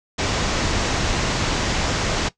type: low-pass noise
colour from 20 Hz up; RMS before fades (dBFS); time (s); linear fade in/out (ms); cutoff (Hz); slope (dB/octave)
pink; -22; 0.18-2.29; 10; 7200; 48
effects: noise-tail reverb RT60 0.1 s tail -17 dB re dry